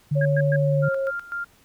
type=tone; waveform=sine; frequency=146.83 Hz; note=D3; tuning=in tune; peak=-19 dBFS; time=0.11-0.89 s; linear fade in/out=10 ms
type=tone with pitch glide; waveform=sine; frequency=555 to 540.4 Hz; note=C#5 to C#5; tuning=+2 to -44 cents; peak=-22 dBFS; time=0.15-1.11 s; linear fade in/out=20 ms; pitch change=-46 cents; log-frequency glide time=0.57-0.91 s
type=tone bursts; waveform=sine; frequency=1628 Hz; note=G#6; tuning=35 cents flat; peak=-24 dBFS; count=3; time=0.21-0.562 s; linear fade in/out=5 ms; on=44 ms; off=110 ms
type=tone with tremolo; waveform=sine; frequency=1396.9 Hz; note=F6; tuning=in tune; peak=-26 dBFS; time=0.82-1.45 s; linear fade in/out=20 ms; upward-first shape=square; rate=4 Hz; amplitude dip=80%
effects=pink hiss -57 dBFS RMS until 1.64 s